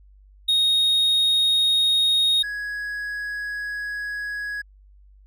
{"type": "tone pair in turn", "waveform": "triangle", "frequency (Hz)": [3732, 1668.2], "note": ["A#7", "G#6"], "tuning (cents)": [1, 7], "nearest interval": "octave + major second", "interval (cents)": 1394, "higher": "first", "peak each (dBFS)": [-15, -25], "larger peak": "first", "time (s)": [[0.48, 2.43], [2.43, 4.62]], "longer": "second", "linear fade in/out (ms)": 10, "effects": ["added 49 Hz sine -48 dBFS peak until 5.26 s"]}